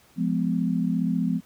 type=chord; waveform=sine; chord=F diminished; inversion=none; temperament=just; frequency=174.61 / 209.5 / 251.4 Hz; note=F3 / Ab3 / Cb4; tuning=0 / +15 / +31 cents; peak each=-25 / -27 / -26 dBFS; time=0.16-1.41 s; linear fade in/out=50 ms; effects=pink hiss -57 dBFS RMS until 1.45 s + high-pass 60 Hz 12 dB/octave